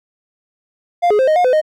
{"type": "tone with pitch steps", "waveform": "triangle", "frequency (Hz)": [699, 418.7, 524, 621, 716, 507, 619], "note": ["F5", "G#4", "C5", "D#5", "F5", "B4", "D#5"], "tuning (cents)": [1, 14, 2, -3, 43, 45, -9], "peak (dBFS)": -8, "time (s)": [1.02, 1.615], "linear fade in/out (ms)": 20, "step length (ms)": 85, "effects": []}